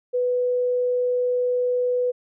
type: tone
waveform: sine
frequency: 495.2 Hz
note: B4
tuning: 5 cents sharp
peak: -19 dBFS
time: 0.13-2.12 s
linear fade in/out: 20 ms
effects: none